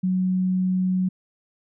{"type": "tone", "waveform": "sine", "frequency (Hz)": 185, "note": "F#3", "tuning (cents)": 0, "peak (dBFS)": -19, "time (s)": [0.03, 1.09], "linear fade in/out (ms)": 10, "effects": []}